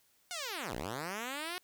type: linear two-way sweep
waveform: 5% pulse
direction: down then up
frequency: 740 to 51.91 to 369.8 Hz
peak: -26 dBFS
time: 0.31-1.58 s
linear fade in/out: 0 ms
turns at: 0.75 s
effects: white hiss -70 dBFS RMS until 1.63 s